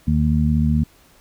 harmonic tone, 76.1 Hz, D#2, 38 cents flat, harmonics 1 / 2 / 3, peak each -19 / -19 / -19 dBFS, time 0.07-0.84 s, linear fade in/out 10 ms, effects pink hiss -53 dBFS RMS until 1.2 s

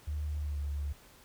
sine tone with pitch glide, 74.8 to 71.96 Hz, D2 to D2, +32 to -35 cents, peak -32 dBFS, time 0.07-0.93 s, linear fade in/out 10 ms, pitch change -67 cents, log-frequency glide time 0.38-0.6 s, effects pink hiss -58 dBFS RMS until 1.24 s

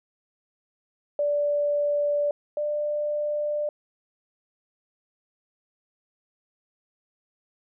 sine tone pair in turn, 583 / 593.9 Hz, D5 / D5, -13 / +19 cents, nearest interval unison, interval 32 cents, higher second, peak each -21 / -24 dBFS, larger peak first, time 1.19-2.31 / 2.57-3.69 s, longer neither, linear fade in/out 2 ms, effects none

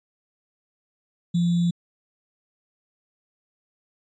sine tone with sample-and-hold, 172.8 Hz, F3, 18 cents flat, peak -18 dBFS, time 1.34-1.71 s, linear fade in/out 10 ms, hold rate 3675 Hz, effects resampled to 16000 Hz

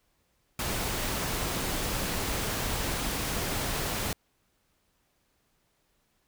pink noise, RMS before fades -31 dBFS, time 0.59-4.13 s, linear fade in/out 2 ms, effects pink hiss -72 dBFS RMS until 6.27 s

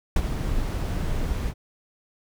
brown noise with ADSR envelope, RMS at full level -17 dBFS, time 0.16-1.54 s, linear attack 4 ms, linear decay 41 ms, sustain -9 dB, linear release 58 ms, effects none

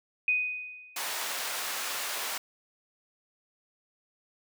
sine tone with exponential decay, 2493 Hz, D#7, 3 cents sharp, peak -21 dBFS, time 0.28-1.16 s, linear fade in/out 2 ms, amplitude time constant 190 ms
pink high-pass noise, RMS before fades -34 dBFS, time 0.96-2.38 s, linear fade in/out 5 ms, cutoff 870 Hz, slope 12 dB/octave
effects none

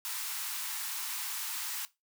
white high-pass noise, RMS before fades -37 dBFS, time 0.05-1.85 s, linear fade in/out 0 ms, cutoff 820 Hz, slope 96 dB/octave, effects noise-tail reverb RT60 0.2 s tail -17 dB re dry

